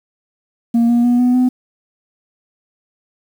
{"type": "tone with pitch steps", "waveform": "sine", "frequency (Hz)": [233.7, 238.2, 242.8, 247.5, 252.2], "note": ["A#3", "A#3", "B3", "B3", "B3"], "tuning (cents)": [5, 38, -29, 4, 36], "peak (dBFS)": -7, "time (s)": [0.74, 1.49], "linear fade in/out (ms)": 10, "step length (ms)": 150, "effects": ["tanh soft clip ceiling -9 dBFS", "7-bit"]}